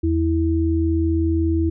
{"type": "tone pair together", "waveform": "sine", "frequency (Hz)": [81.95, 327.3], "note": ["E2", "E4"], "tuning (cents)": [-10, -12], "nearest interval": "2 octaves", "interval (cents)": 2398, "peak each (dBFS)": -19, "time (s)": [0.03, 1.7], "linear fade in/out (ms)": 10, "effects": []}